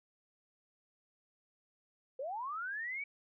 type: linear sweep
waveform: sine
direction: up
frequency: 493.9 to 2297 Hz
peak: -37 dBFS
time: 2.19-3.04 s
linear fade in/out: 5 ms
effects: none